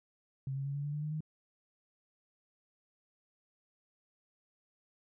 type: tone with pitch steps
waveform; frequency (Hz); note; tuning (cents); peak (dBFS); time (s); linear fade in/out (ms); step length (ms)
sine; 134.5 / 137.25 / 140.05 / 142.91 / 145.83 / 148.81 / 151.85 / 154.95; C3 / C#3 / C#3 / D3 / D3 / D3 / D#3 / D#3; +48 / -17 / +18 / -47 / -12 / +23 / -42 / -7; -34; 0.47-1.206; 2; 92
effects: none